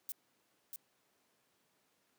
violet noise with echo, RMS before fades -41 dBFS, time 0.09-0.12 s, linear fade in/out 0 ms, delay 640 ms, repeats 1, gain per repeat -4 dB, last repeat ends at 0.76 s, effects pink hiss -75 dBFS RMS until 2.18 s + high-pass 200 Hz 12 dB/octave

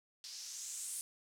violet noise with low-pass filter sweep, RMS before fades -45 dBFS, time 0.24-1.01 s, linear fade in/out 0 ms, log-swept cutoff 4800 to 9400 Hz, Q 3, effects none

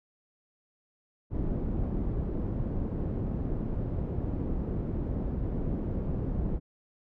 pink low-pass noise, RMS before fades -31 dBFS, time 1.3-6.6 s, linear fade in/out 50 ms, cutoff 330 Hz, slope 12 dB/octave, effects none

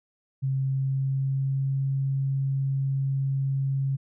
sine tone with pitch glide, 134.2 to 136.07 Hz, C3 to C#3, +44 to -32 cents, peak -23 dBFS, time 0.42-3.97 s, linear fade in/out 20 ms, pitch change +24 cents, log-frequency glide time 0.59-1.83 s, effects none

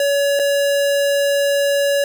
square tone with dropouts, 565 Hz, C#5, 33 cents sharp, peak -15 dBFS, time 0-2.04 s, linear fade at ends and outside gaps 2 ms, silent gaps 0.392-0.396 s, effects none

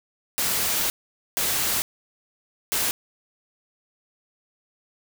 white noise bursts at uneven times, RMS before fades -24 dBFS, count 3, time 0.38-0.9 / 1.37-1.82 / 2.72-2.91 s, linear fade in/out 0 ms, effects none

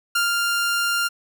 sawtooth tone with ADSR envelope, 1396.9 Hz, F6, in tune, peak -14 dBFS, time 0.15-1.09 s, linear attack 7 ms, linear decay 150 ms, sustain -2 dB, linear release 24 ms, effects none

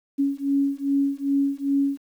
sine beating tone pair, 277.2 / 279.7 Hz, C#4 / C#4, 0 / +16 cents, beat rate 2.5 Hz, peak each -23 dBFS, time 0.18-1.98 s, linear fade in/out 20 ms, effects 9-bit

